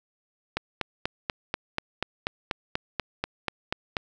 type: click train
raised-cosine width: 0.3 ms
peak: -10 dBFS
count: 15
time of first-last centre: 0.57-3.968 s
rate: 4.12 Hz
effects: none